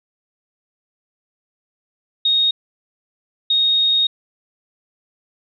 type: tone pair in turn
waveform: sine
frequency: 3729 / 3729 Hz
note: A#7 / A#7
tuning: 0 / 0 cents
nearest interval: unison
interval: 0 cents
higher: neither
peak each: -13 dBFS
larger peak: neither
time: 2.25-2.51 / 3.5-4.07 s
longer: second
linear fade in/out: 5 ms
effects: none